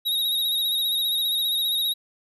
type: tone with vibrato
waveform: square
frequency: 3788 Hz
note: A#7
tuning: 27 cents sharp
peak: -22 dBFS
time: 0.05-1.94 s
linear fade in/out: 20 ms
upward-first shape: sine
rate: 15 Hz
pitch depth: 45 cents each way
effects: none